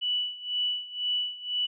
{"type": "tone with tremolo", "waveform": "sine", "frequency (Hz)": 2960, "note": "F#7", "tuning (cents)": 0, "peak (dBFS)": -24, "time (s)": [0.01, 1.67], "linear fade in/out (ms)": 20, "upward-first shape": "sine", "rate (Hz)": 2, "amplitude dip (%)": 85, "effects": []}